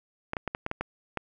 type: clicks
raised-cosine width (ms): 0.5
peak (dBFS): -15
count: 8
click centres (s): 0.334 / 0.368 / 0.477 / 0.549 / 0.664 / 0.714 / 0.81 / 1.173
effects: none